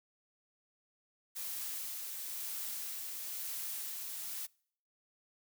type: noise with tremolo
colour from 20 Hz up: blue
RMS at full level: -40 dBFS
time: 1.35-4.47 s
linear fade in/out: 20 ms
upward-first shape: sine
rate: 1 Hz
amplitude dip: 25%
effects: noise-tail reverb RT60 0.6 s tail -26 dB re dry